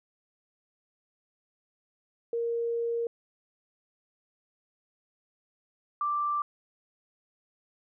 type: tone pair in turn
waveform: sine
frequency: 466.7 / 1176 Hz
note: A#4 / D6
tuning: +2 / +2 cents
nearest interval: octave + major third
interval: 1600 cents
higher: second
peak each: -27 / -26 dBFS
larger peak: second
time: 2.33-3.07 / 6.01-6.42 s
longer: first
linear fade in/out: 2 ms
effects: none